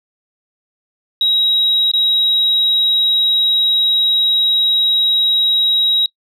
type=tone with dropouts; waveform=sine; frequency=3830 Hz; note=A#7; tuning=46 cents sharp; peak=-10 dBFS; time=1.21-6.06 s; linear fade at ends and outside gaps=2 ms; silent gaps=1.915-1.936 s; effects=noise-tail reverb RT60 0.1 s tail -23 dB re dry + tanh soft clip ceiling -6 dBFS